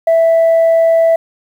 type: tone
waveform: sine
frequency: 659 Hz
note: E5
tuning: 1 cent flat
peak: -5 dBFS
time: 0.07-1.16 s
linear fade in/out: 5 ms
effects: tanh soft clip ceiling -5 dBFS + 7-bit